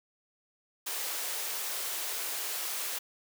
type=high-pass noise; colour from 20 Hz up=white; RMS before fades=-35 dBFS; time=0.86-2.99 s; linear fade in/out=10 ms; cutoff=380 Hz; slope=24 dB/octave; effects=none